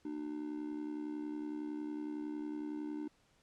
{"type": "tone with amplitude modulation", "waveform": "triangle", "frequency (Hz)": 300.7, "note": "D4", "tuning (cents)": 41, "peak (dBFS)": -33, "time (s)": [0.05, 3.08], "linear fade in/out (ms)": 5, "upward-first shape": "sine", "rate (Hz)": 70.9, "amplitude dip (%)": 75, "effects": ["pink hiss -71 dBFS RMS until 3.42 s", "low-pass 8000 Hz 12 dB/octave"]}